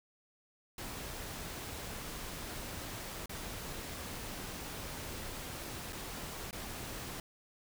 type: noise with dropouts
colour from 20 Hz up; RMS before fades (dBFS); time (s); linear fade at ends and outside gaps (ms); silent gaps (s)
pink; -43; 0.78-7.2; 2; 3.259-3.294 / 5.925-5.929 / 6.51-6.528
effects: none